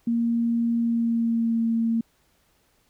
sine tone with pitch glide, 233.1 to 228.4 Hz, A#3 to A#3, 0 to -35 cents, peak -20 dBFS, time 0.07-2.01 s, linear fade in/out 5 ms, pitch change -35 cents, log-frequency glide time 0.78-1.64 s, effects pink hiss -65 dBFS RMS until 2.89 s

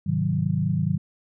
sine chord, Ab dominant seventh, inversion none, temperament equal, 103.83 / 130.81 / 155.56 / 185 Hz, Ab2 / C3 / Eb3 / Gb3, 0 / 0 / 0 / 0 cents, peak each -28 / -29 / -24 / -26 dBFS, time 0.06-0.98 s, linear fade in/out 10 ms, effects none

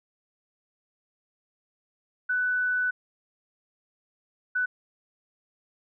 sine tone bursts at uneven times, 1493 Hz, F#6, 15 cents sharp, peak -23 dBFS, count 2, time 2.29-2.91 / 4.55-4.66 s, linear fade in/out 10 ms, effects none

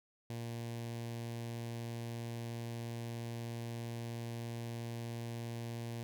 sawtooth tone with notch filter, 116.9 Hz, A#2, 5 cents sharp, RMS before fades -42 dBFS, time 0.3-6.03 s, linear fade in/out 0 ms, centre 1300 Hz, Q 1.6, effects none

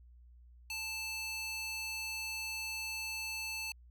square tone with high-pass filter, 880 Hz, A5, in tune, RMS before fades -40 dBFS, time 0.7-3.72 s, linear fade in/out 2 ms, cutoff 2800 Hz, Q 1.5, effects added 60 Hz sine -55 dBFS peak until 3.9 s

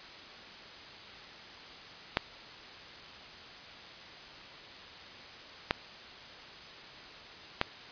clicks, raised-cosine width 0.3 ms, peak -9 dBFS, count 3, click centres 2.171 / 5.709 / 7.614 s, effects white hiss -48 dBFS RMS until 7.91 s + resampled to 11025 Hz

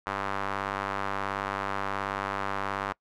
square tone with band-pass filter, 49.3 Hz, G1, 11 cents sharp, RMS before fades -32 dBFS, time 0.06-2.93 s, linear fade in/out 10 ms, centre 1200 Hz, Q 1.7, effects noise-tail reverb RT60 0.1 s tail -24 dB re dry

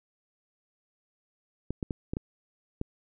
clicks, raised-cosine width 3 ms, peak -18 dBFS, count 6, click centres 1.706 / 1.828 / 1.908 / 2.135 / 2.169 / 2.814 s, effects none

